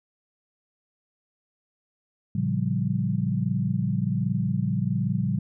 sine chord, G half-diminished seventh, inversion first, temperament equal with one note detuned, 113.62 / 138.59 / 174.61 / 196 Hz, Bb2 / Db3 / F3 / G3, -44 / 0 / 0 / 0 cents, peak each -28 dBFS, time 2.35-5.39 s, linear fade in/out 5 ms, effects none

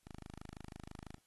5% pulse tone, 26.06 Hz, G#0, 7 cents sharp, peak -38 dBFS, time 0.03-1.19 s, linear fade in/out 50 ms, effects white hiss -75 dBFS RMS until 1.26 s + AAC 32 kbps

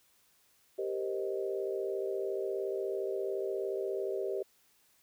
sine chord, C minor seventh, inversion second, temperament equal, 392 / 466.2 / 523.3 / 622.3 Hz, G4 / Bb4 / C5 / Eb5, 0 / 0 / 0 / 0 cents, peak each -34 / -40 / -40 / -40 dBFS, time 0.78-4.43 s, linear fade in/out 10 ms, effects white hiss -68 dBFS RMS until 5.02 s

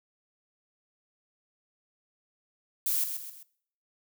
violet noise with echo, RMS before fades -28 dBFS, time 2.86-3.04 s, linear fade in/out 2 ms, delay 130 ms, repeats 3, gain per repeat -7 dB, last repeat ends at 3.43 s, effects noise-tail reverb RT60 0.6 s tail -20 dB re dry

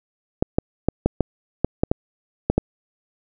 clicks, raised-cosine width 2 ms, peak -3 dBFS, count 10, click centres 0.425 / 0.585 / 0.886 / 1.06 / 1.207 / 1.646 / 1.835 / 1.915 / 2.5 / 2.58 s, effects none

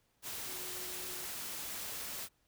sine tone in noise, 365 Hz, F#4, 24 cents flat, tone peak -52 dBFS, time 0.45-1.28 s, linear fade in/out 50 ms, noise white, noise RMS -42 dBFS, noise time 0.22-2.29 s, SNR -13 dB, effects pink hiss -75 dBFS RMS until 2.47 s

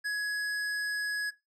triangle tone with hard clipping, 1677 Hz, G#6, 16 cents sharp, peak -31 dBFS, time 0.04-1.31 s, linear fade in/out 20 ms, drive 14 dB, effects noise-tail reverb RT60 0.2 s tail -17 dB re dry

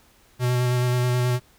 square tone with vibrato, 124.1 Hz, B2, 9 cents sharp, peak -20 dBFS, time 0.39-1.4 s, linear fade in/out 50 ms, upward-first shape square, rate 9.3 Hz, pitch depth 12 cents each way, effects pink hiss -57 dBFS RMS until 1.58 s

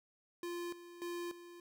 square tone with tremolo, 347.2 Hz, F4, 10 cents flat, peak -40 dBFS, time 0.43-1.6 s, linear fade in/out 2 ms, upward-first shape square, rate 1.7 Hz, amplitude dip 75%, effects none

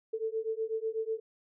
sine beating tone pair, 440 / 448.1 Hz, A4 / A4, 0 / +32 cents, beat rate 8.1 Hz, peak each -34 / -34 dBFS, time 0.13-1.2 s, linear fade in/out 10 ms, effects none

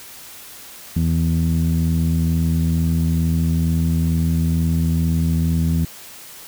sawtooth tone with low-pass filter, 82.2 Hz, E2, 4 cents flat, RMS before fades -18 dBFS, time 0.96-5.85 s, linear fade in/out 5 ms, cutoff 200 Hz, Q 4.6, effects white hiss -39 dBFS RMS until 6.47 s

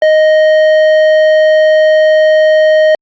sine tone with tanh clipping, 622.3 Hz, D#5, in tune, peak -6 dBFS, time 0.02-2.95 s, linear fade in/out 2 ms, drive 10 dB, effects Opus 48 kbps

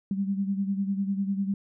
sine beating tone pair, 195.3 / 205.3 Hz, G3 / G#3, -6 / -20 cents, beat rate 10 Hz, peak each -26 / -32 dBFS, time 0.11-1.54 s, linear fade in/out 2 ms, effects none

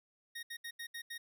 25% pulse tone bursts at uneven times, 1864.7 Hz, A#6, in tune, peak -38 dBFS, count 6, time 0.35-0.43 / 0.5-0.57 / 0.64-0.71 / 0.79-0.87 / 0.94-1.02 / 1.1-1.18 s, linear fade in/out 10 ms, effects none

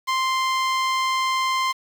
sawtooth tone, 1046.5 Hz, C6, in tune, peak -16 dBFS, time 0.07-1.73 s, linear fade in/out 20 ms, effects low-pass 6000 Hz 12 dB/octave + 7-bit

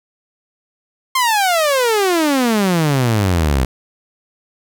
sawtooth exponential sweep, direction down, 1070 to 61.74 Hz, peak -9 dBFS, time 1.15-3.65 s, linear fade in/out 5 ms, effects none

